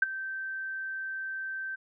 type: tone with ADSR envelope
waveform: sine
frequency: 1555 Hz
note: G6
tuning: 14 cents flat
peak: -17 dBFS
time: 0.02-1.76 s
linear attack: 5 ms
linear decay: 19 ms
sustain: -16 dB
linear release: 15 ms
effects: none